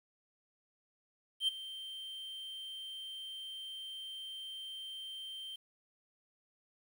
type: tone with ADSR envelope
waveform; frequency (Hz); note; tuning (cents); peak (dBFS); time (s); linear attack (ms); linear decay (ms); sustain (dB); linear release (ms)
triangle; 3136; G7; 0; -25; 1.4-5.56; 80; 13; -16; 6
effects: 10-bit